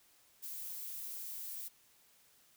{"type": "noise", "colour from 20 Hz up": "violet", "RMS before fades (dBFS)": -44, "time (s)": [0.42, 1.69], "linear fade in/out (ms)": 20, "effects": ["white hiss -67 dBFS RMS until 2.56 s"]}